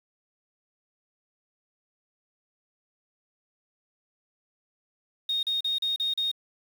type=tone bursts; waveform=triangle; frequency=3713 Hz; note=A#7; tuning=8 cents flat; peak=-21 dBFS; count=6; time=5.29-6.315 s; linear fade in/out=5 ms; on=140 ms; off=37 ms; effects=tanh soft clip ceiling -23 dBFS + 8-bit